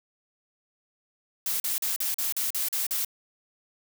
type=noise bursts; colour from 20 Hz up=blue; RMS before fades=-28 dBFS; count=9; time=1.46-3.048 s; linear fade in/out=2 ms; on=140 ms; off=41 ms; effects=none